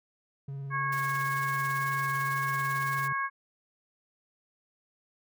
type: tone with vibrato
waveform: triangle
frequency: 138.1 Hz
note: C#3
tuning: 6 cents flat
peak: -33 dBFS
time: 0.48-3.13 s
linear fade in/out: 5 ms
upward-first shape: sine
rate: 19 Hz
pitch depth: 29 cents each way
type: harmonic tone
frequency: 548 Hz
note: C#5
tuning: 20 cents flat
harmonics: 2 / 3 / 4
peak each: -30 / -32 / -39 dBFS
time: 0.7-3.3 s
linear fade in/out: 50 ms
type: noise with tremolo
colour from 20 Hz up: white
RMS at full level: -42 dBFS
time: 0.92-3.08 s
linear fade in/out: 5 ms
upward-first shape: triangle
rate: 18 Hz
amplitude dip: 60%
effects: none